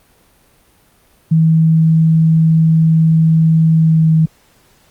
sine tone with pitch glide, 161 to 159.33 Hz, E3 to D#3, -41 to +41 cents, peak -7 dBFS, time 1.31-4.26 s, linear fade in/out 10 ms, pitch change -18 cents, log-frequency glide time 3.75-4.14 s, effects pink hiss -52 dBFS RMS until 4.9 s + Opus 32 kbps

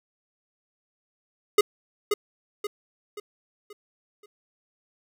square tone with echo, 415 Hz, G#4, 1 cent flat, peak -14 dBFS, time 1.58-1.61 s, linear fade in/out 5 ms, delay 530 ms, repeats 5, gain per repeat -7 dB, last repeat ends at 4.26 s, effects none

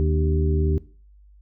harmonic tone with a mistuned harmonic, 77.8 Hz, D#2, in tune, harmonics 1 / 2 / 3 / 4 / 5, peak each -19 / -26 / -33 / -31 / -27 dBFS, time 0-0.78 s, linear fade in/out 0 ms, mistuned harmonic 4, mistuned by -85 cents, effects noise-tail reverb RT60 0.4 s tail -19 dB re dry + added 50 Hz sine -48 dBFS peak until 1.41 s

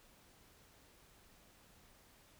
silence, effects pink hiss -65 dBFS RMS until 2.39 s

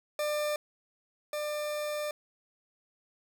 40% pulse tone pair in turn, 597 / 597 Hz, D5 / D5, +28 / +28 cents, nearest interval unison, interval 0 cents, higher neither, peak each -28 / -31 dBFS, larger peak first, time 0.19-0.56 / 1.33-2.11 s, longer second, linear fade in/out 2 ms, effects 11-bit

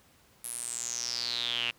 sawtooth tone with band-pass filter sweep, 119.5 Hz, A#2, 43 cents sharp, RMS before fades -34 dBFS, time 0.44-1.71 s, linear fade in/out 5 ms, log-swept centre 11000 to 2700 Hz, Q 8.5, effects pink hiss -62 dBFS RMS until 1.78 s + high-pass 60 Hz 12 dB/octave

